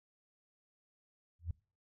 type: tone with exponential growth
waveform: sine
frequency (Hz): 84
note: E2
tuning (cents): +33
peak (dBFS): -31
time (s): 1.39-1.51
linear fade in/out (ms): 5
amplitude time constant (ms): 25
effects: noise-tail reverb RT60 0.4 s tail -25 dB re dry